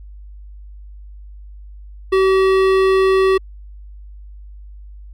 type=tone with hard clipping; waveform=sine; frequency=381.7 Hz; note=G4; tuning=46 cents flat; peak=-13 dBFS; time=2.12-3.38 s; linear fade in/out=10 ms; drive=15 dB; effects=added 50 Hz sine -34 dBFS peak until 5.13 s